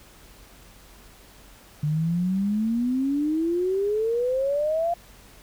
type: exponential sweep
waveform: sine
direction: up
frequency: 146.83 to 698.5 Hz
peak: -21 dBFS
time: 1.83-4.94 s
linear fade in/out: 5 ms
effects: added 46 Hz sine -53 dBFS peak until 5.42 s + pink hiss -51 dBFS RMS until 5.42 s